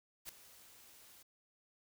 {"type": "noise with ADSR envelope", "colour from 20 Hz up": "white", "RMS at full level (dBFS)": -44, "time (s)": [0.25, 1.23], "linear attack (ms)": 40, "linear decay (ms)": 4, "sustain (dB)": -16, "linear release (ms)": 9, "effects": []}